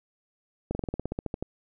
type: slowing click train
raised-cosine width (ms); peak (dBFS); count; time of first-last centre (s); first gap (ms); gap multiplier
2; -17; 13; 0.71-1.426; 40; 1.07
effects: none